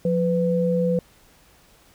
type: tone pair together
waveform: sine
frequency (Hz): 176.7 / 499.8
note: F3 / B4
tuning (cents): +21 / +21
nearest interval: octave + tritone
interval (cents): 1800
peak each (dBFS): -21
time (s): 0.05-0.99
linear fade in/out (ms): 2
effects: pink hiss -55 dBFS RMS until 1.94 s